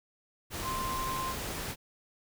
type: tone in noise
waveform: sine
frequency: 1046.5 Hz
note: C6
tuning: in tune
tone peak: -33 dBFS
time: 0.62-1.35 s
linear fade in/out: 50 ms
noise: pink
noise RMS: -37 dBFS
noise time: 0.5-1.76 s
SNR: +1 dB
effects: none